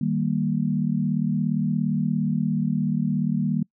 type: chord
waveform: sine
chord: Eb major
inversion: none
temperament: equal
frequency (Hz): 155.56 / 196 / 233.1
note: Eb3 / G3 / Bb3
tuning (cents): 0 / 0 / 0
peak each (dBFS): -25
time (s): 0.01-3.63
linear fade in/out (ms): 5
effects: noise-tail reverb RT60 0.1 s tail -26 dB re dry

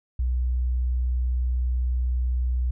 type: tone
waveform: sine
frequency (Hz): 62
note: B1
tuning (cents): +7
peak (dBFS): -21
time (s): 0.19-2.71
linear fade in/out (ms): 5
effects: none

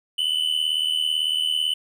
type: tone pair together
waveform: triangle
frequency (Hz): 2960 / 3038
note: F#7 / F#7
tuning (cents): 0 / +45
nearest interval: unison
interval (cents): 45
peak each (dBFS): -22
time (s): 0.18-1.74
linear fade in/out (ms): 5
effects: none

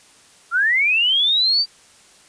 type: linear sweep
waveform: sine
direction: up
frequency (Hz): 1324 to 4699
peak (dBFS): -14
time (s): 0.51-1.66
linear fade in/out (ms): 50
effects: white hiss -50 dBFS RMS until 2.28 s + resampled to 22050 Hz

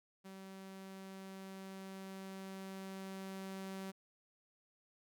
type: tone with level ramp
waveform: sawtooth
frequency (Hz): 191.9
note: G3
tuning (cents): -37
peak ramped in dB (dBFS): -46 to -39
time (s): 0.24-3.92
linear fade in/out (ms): 20
effects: none

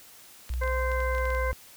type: clicks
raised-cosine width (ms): 0.2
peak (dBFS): -26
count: 11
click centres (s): 0.493 / 0.538 / 0.636 / 0.677 / 0.917 / 1.004 / 1.15 / 1.182 / 1.255 / 1.304 / 1.349
type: tone with pitch glide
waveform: sine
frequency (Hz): 61.74 to 60.82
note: B1 to B1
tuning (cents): 0 to -26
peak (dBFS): -27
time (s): 0.5-1.53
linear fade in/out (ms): 0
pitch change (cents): -26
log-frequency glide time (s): 1.14-1.37
type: harmonic tone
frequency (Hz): 518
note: C5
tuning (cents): -17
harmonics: 1 / 2 / 3 / 4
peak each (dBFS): -30 / -33 / -35 / -36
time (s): 0.61-1.52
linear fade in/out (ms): 10
effects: white hiss -51 dBFS RMS until 1.76 s

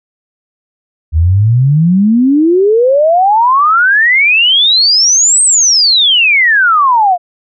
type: exponential two-way sweep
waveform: sine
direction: up then down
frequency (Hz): 75.3 to 8440 to 684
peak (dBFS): -5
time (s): 1.12-7.18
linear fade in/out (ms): 50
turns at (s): 5.43
effects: none

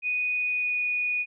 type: tone with pitch glide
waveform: sine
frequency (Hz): 2482 to 2466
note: D#7 to D#7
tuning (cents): -5 to -16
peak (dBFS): -24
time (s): 0.02-1.26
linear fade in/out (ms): 50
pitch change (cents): -11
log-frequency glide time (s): 0.32-0.85
effects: none

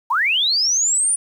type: linear sweep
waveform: sine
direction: up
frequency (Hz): 859 to 9500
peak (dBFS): -15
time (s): 0.1-1.16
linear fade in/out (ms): 10
effects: 8-bit

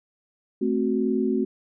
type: chord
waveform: sine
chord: F# diminished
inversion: first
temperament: equal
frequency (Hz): 220 / 261.6 / 370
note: A3 / C4 / F#4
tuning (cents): 0 / 0 / 0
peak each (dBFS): -25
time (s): 0.61-1.45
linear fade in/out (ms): 10
effects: none

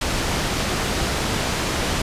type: low-pass noise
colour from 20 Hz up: pink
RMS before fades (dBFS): -23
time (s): 0.01-2.02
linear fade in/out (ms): 5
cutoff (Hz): 7300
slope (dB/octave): 12
effects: resampled to 32000 Hz

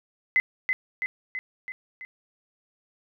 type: tone with echo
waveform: sine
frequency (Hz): 2037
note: C7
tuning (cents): -47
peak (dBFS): -17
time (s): 0.36-0.4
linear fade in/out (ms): 0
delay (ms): 330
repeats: 5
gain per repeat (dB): -4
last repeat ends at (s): 2.05
effects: none

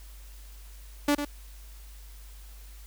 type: tone with echo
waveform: sawtooth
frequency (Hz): 290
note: D4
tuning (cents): -22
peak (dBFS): -17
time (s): 1.08-1.15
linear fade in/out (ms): 5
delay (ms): 100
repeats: 1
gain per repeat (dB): -8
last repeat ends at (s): 1.25
effects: added 50 Hz sine -44 dBFS peak until 2.86 s + white hiss -55 dBFS RMS until 2.86 s

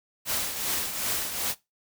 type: noise with tremolo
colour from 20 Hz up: white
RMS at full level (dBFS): -27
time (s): 0.25-1.55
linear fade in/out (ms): 50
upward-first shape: triangle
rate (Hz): 2.6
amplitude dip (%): 60
effects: noise-tail reverb RT60 0.2 s tail -19 dB re dry

